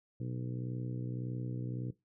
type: harmonic tone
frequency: 61.74 Hz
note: B1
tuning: in tune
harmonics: 2 / 3 / 4 / 5 / 6 / 7 / 8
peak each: -37 / -44 / -48 / -46 / -53 / -53 / -54 dBFS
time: 0.2-1.91 s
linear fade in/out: 5 ms
effects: noise-tail reverb RT60 0.2 s tail -19 dB re dry